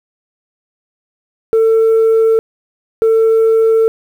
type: tone pair in turn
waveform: sine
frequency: 447.7 / 447.7 Hz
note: A4 / A4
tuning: +30 / +30 cents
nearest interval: unison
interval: 0 cents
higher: neither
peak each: -5 dBFS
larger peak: neither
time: 1.53-2.39 / 3.02-3.88 s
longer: neither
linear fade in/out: 0 ms
effects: tanh soft clip ceiling -6 dBFS + 7-bit